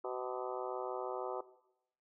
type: harmonic tone with a mistuned harmonic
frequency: 126.2 Hz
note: B2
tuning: 38 cents sharp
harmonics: 3 / 4 / 5 / 6 / 7 / 8 / 9 / 10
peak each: -41 / -43 / -45 / -47 / -48 / -49 / -50 / -51 dBFS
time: 0.04-1.41 s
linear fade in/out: 5 ms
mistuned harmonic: 9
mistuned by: +63 cents
effects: noise-tail reverb RT60 0.8 s tail -17 dB re dry